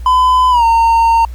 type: tone with pitch glide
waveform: triangle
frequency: 1011 to 916.4 Hz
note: B5 to A#5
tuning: +40 to -30 cents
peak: -5 dBFS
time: 0.06-1.25 s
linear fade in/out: 2 ms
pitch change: -170 cents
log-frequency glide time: 0.5-0.64 s
effects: added 60 Hz sine -23 dBFS peak until 1.34 s + pink hiss -46 dBFS RMS until 1.34 s